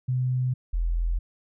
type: tone pair in turn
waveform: sine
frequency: 127.2 / 42.25 Hz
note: C3 / E1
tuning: -48 / +43 cents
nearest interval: octave + perfect fifth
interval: 1909 cents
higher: first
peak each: -22 / -22 dBFS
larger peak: neither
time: 0.08-0.54 / 0.73-1.19 s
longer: neither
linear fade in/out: 10 ms
effects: none